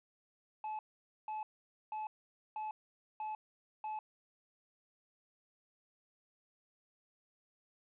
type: tone bursts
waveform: triangle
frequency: 861 Hz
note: A5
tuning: 38 cents flat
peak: -36 dBFS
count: 6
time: 0.64-3.99 s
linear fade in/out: 2 ms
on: 150 ms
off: 490 ms
effects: resampled to 8000 Hz + 12-bit